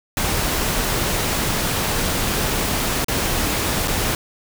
pink noise with dropouts, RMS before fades -21 dBFS, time 0.17-4.15 s, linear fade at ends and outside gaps 1 ms, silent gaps 3.045-3.083 / 3.875-3.88 s, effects none

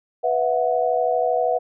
sine chord, B suspended fourth, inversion none, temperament equal with one note detuned, 493.9 / 659.3 / 731.9 Hz, B4 / E5 / F#5, 0 / 0 / -19 cents, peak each -22 dBFS, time 0.23-1.59 s, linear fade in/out 20 ms, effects none

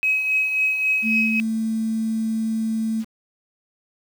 sine tone with tremolo, 2547 Hz, D#7, 40 cents sharp, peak -15 dBFS, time 0.03-1.4 s, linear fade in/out 0 ms, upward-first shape triangle, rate 3.7 Hz, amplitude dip 55%
sine tone, 222.2 Hz, A3, 17 cents sharp, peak -20 dBFS, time 1.02-3.05 s, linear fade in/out 50 ms
effects tanh soft clip ceiling -9 dBFS + 7-bit

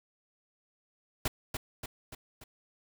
pink noise with echo, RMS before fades -30 dBFS, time 1.25-1.28 s, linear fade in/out 5 ms, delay 290 ms, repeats 4, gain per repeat -5 dB, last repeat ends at 2.44 s, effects none

